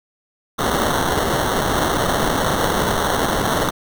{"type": "noise with sample-and-hold", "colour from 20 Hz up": "blue", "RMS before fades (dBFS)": -19, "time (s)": [0.58, 3.71], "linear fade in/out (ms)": 20, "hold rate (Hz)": 2450, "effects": []}